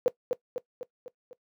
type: tone with echo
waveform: sine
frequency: 493.9 Hz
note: B4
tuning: in tune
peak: -18 dBFS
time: 0.06-0.08 s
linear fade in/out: 0 ms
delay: 250 ms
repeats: 5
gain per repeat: -5 dB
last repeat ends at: 1.33 s
effects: noise-tail reverb RT60 0.1 s tail -19 dB re dry + high-pass 150 Hz 12 dB/octave